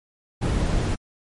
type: noise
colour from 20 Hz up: brown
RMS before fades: -22 dBFS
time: 0.41-0.96 s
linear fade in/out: 20 ms
effects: MP3 48 kbps